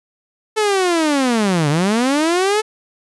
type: linear two-way sweep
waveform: sawtooth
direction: down then up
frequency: 439.9 to 140 to 439.9 Hz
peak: -10 dBFS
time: 0.56-2.62 s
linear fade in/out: 20 ms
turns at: 1.69 s
effects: resampled to 24000 Hz